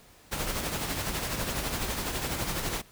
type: noise with tremolo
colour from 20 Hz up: pink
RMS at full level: -30 dBFS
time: 0.31-2.82 s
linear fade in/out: 20 ms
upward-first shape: sine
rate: 12 Hz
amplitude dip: 45%
effects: pink hiss -56 dBFS RMS until 2.91 s